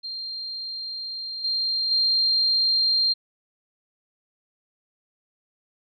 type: tone with level steps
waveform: sine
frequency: 4186 Hz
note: C8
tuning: in tune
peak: -30 / -22 / -18 dBFS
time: 0.03-3.14 s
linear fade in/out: 20 ms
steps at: 1.44 / 1.91 s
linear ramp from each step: 5 ms
effects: none